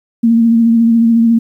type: tone with vibrato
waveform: sine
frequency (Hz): 230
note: A#3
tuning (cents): -23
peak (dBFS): -6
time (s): 0.23-1.39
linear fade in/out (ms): 10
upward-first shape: triangle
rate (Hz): 14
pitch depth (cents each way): 34
effects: 8-bit